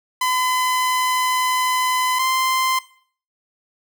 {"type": "tone pair in turn", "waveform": "sawtooth", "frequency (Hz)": [1014, 1040.1], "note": ["B5", "C6"], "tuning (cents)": [45, -11], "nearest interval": "unison", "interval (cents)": 44, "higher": "second", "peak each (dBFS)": -14, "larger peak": "neither", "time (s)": [[0.21, 2.19], [2.19, 2.79]], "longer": "first", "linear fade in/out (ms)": 5, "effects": ["noise-tail reverb RT60 0.5 s tail -18 dB re dry"]}